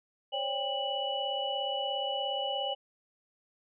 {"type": "tone cluster", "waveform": "sine", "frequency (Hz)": [533, 570, 798, 2952], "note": ["C5", "C#5", "G5", "F#7"], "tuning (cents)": [32, 48, 31, -5], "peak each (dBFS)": [-38, -37, -35, -34], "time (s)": [0.32, 2.75], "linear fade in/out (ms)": 20, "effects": []}